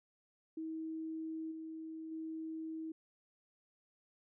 sine tone with level steps, 320 Hz, D#4, 49 cents sharp, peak -39 / -43 / -40 dBFS, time 0.57-2.92 s, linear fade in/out 5 ms, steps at 1.51 / 2.11 s, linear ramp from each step 10 ms, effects none

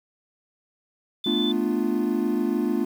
sine tone, 3520 Hz, A7, in tune, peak -26 dBFS, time 1.24-1.52 s, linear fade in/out 5 ms
triangle chord, B half-diminished seventh, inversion third, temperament equal with one note detuned, 220 / 246.9 / 296.4 / 349.2 Hz, A3 / B3 / D4 / F4, 0 / 0 / +16 / 0 cents, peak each -25 dBFS, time 1.26-2.85 s, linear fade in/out 5 ms
effects 8-bit

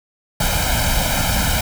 pink noise with comb filter, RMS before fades -18 dBFS, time 0.4-1.61 s, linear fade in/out 5 ms, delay 1.3 ms, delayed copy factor +0.85, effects none

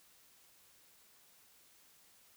silence, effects white hiss -65 dBFS RMS until 2.36 s

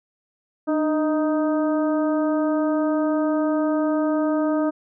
harmonic tone with a mistuned harmonic, 311.6 Hz, D#4, 3 cents sharp, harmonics 1 / 2 / 3 / 4 / 5, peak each -20 / -24 / -33 / -32 / -39 dBFS, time 0.67-4.71 s, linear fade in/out 20 ms, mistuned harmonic 1, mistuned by -50 cents, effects none

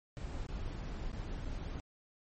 brown noise with dropouts, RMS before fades -40 dBFS, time 0.17-1.8 s, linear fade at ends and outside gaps 0 ms, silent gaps 0.466-0.488 / 1.118-1.129 / 1.449-1.455 s, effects MP3 32 kbps

